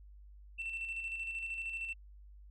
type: tone with tremolo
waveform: sine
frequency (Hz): 2685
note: E7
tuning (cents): +31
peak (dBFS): -34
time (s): 0.58-1.94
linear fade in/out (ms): 20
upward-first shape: square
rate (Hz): 13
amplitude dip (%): 45
effects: tanh soft clip ceiling -34 dBFS + added 50 Hz sine -52 dBFS peak until 2.5 s

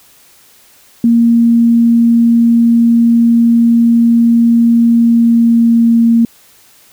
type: tone with pitch glide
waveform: sine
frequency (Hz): 233.1 to 231.2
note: A#3 to A#3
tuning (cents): 0 to -14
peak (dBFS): -5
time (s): 1.04-6.25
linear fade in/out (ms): 2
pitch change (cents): -14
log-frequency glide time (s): 4.93-6.05
effects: white hiss -45 dBFS RMS until 6.92 s

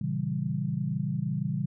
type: chord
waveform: sine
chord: A# diminished seventh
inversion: none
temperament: equal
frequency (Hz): 116.54 / 138.59 / 164.81 / 196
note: A#2 / C#3 / E3 / G3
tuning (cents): 0 / 0 / 0 / 0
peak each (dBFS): -36 / -31 / -32 / -33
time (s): 0.01-1.66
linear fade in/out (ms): 5
effects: none

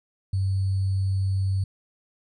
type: tone with sample-and-hold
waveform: sine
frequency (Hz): 96.2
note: G2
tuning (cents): -32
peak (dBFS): -21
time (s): 0.33-1.64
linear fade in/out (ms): 5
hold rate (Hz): 4410
effects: resampled to 24000 Hz

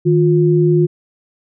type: tone pair together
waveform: sine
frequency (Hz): 155.56 / 354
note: D#3 / F4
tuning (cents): 0 / +23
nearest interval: octave + major second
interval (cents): 1423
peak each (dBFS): -12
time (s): 0.05-0.87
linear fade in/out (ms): 20
effects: none

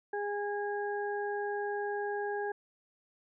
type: harmonic tone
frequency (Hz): 410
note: G#4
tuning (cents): -22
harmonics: 1 / 2 / 4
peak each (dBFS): -34 / -37 / -40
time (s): 0.13-2.52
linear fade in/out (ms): 5
effects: none

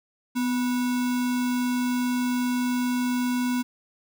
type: tone with sample-and-hold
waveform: sine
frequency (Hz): 248.8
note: B3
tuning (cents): +13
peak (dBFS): -22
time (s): 0.35-3.63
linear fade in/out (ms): 20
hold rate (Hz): 1225
effects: none

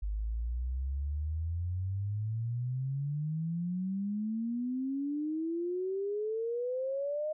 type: exponential sweep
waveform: sine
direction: up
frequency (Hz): 50 to 622.3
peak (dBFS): -31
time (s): 0.02-7.33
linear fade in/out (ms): 10
effects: none

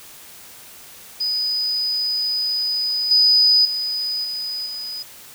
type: tone with level steps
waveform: sine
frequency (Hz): 4978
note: D#8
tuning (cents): 0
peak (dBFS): -19 / -11 / -21 / -24 / -27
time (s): 1.2-5.03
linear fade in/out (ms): 10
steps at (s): 3.11 / 3.65 / 4.24 / 4.66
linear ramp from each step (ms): 2
effects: white hiss -42 dBFS RMS until 5.34 s

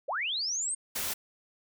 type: linear sweep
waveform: sine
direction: up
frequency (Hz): 448.5 to 8660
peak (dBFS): -29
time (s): 0.08-0.75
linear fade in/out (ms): 10
type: noise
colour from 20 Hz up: white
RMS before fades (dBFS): -33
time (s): 0.95-1.14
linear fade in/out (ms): 10
effects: none

